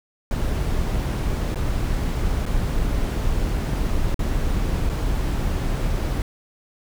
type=noise with dropouts; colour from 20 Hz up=brown; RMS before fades=-22 dBFS; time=0.31-6.22 s; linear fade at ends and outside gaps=1 ms; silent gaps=1.546-1.557 / 2.455-2.462 / 4.144-4.192 / 4.893-4.897 s; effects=none